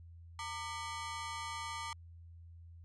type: ring-modulated tone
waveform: sawtooth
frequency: 1057 Hz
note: C6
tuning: 17 cents sharp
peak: -33 dBFS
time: 0.39-1.93 s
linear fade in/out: 2 ms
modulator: 139 Hz
effects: added 84 Hz sine -51 dBFS peak until 2.84 s + resampled to 22050 Hz